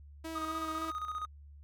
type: tone with vibrato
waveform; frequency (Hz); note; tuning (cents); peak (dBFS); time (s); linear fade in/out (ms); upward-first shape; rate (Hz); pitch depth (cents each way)
sawtooth; 321.1; E4; -45; -35; 0.24-0.91; 10; sine; 3.7; 17
type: tone with tremolo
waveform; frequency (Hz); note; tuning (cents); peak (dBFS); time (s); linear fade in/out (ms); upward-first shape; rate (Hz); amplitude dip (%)
triangle; 1244.5; D#6; 0; -32; 0.35-1.26; 10; square; 15; 55
effects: added 72 Hz sine -50 dBFS peak until 1.63 s